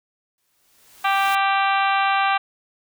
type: noise with exponential growth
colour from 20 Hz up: white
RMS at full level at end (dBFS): -33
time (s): 0.38-1.35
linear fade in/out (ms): 1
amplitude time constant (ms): 210
type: harmonic tone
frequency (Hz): 392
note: G4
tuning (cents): 0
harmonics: 2 / 3 / 4 / 5 / 6 / 7 / 8 / 9 / 10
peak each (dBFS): -20 / -22 / -25 / -32 / -28 / -29 / -34 / -37 / -36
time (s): 1.04-2.38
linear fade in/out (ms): 10
effects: none